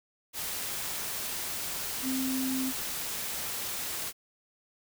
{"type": "tone in noise", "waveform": "sine", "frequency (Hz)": 261.6, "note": "C4", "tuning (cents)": 0, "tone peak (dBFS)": -29, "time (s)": [2.02, 2.73], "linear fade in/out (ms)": 50, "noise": "white", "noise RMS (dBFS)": -35, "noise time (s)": [0.33, 4.13], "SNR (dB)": 3, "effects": []}